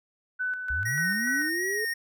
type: tone with tremolo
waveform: sine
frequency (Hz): 1500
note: F#6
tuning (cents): +23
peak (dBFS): -26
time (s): 0.39-1.5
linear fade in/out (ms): 20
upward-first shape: square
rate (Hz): 3.4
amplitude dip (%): 50
type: linear sweep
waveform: sine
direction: up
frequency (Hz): 58.27 to 440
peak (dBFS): -31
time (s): 0.7-1.85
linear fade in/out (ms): 5
type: tone with vibrato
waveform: square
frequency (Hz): 1877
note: A#6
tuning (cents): +11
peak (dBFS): -28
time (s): 0.85-1.94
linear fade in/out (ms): 10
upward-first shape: sine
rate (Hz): 2.7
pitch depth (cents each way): 33
effects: none